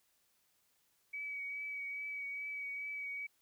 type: tone with vibrato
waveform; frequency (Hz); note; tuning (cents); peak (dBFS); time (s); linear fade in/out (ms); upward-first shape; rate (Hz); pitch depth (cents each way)
sine; 2273; C#7; +43; -39; 1.13-3.27; 10; triangle; 2.4; 22
effects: white hiss -75 dBFS RMS until 3.41 s